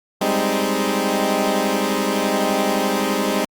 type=chord; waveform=15% pulse; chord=Ab major seventh; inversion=third; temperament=equal; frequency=196 / 207.7 / 261.6 / 311.1 Hz; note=G3 / Ab3 / C4 / Eb4; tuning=0 / 0 / 0 / 0 cents; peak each=-17 / -17 / -17 / -18 dBFS; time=0.21-3.45 s; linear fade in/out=5 ms; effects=Opus 48 kbps